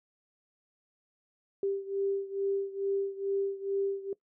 sine beating tone pair, 393.5 / 395.8 Hz, G4 / G4, +7 / +17 cents, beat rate 2.3 Hz, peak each -31 / -34 dBFS, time 1.63-4.13 s, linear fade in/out 2 ms, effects noise-tail reverb RT60 0.1 s tail -20 dB re dry

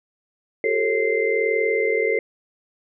sine tone cluster, 367.6 / 406.5 / 447.6 / 544 / 2082 Hz, F#4 / G#4 / A4 / C#5 / C7, -11 / -37 / +30 / -33 / -9 cents, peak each -29 / -26 / -21 / -27 / -24 dBFS, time 0.64-2.19 s, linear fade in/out 2 ms, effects none

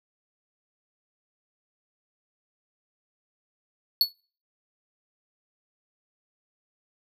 square tone with exponential decay, 4412 Hz, C#8, 9 cents flat, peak -14 dBFS, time 4.01-4.11 s, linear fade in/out 1 ms, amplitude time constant 20 ms, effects noise-tail reverb RT60 0.4 s tail -24 dB re dry

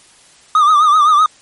triangle tone with vibrato, 1216 Hz, D#6, 40 cents flat, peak -5 dBFS, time 0.55-1.26 s, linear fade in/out 2 ms, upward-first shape triangle, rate 7.8 Hz, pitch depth 100 cents each way, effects white hiss -46 dBFS RMS until 1.41 s + MP3 48 kbps

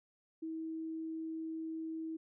sine tone, 321.8 Hz, E4, 42 cents flat, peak -38 dBFS, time 0.42-2.17 s, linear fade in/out 10 ms, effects none

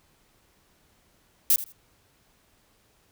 violet noise with echo, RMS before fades -19 dBFS, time 1.5-1.56 s, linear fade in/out 2 ms, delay 81 ms, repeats 2, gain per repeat -15 dB, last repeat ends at 1.722 s, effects pink hiss -64 dBFS RMS until 3.11 s

